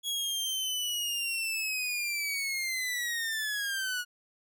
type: linear sweep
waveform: sawtooth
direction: down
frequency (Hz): 3347 to 1444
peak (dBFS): -27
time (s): 0.03-4.05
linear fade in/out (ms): 50
effects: none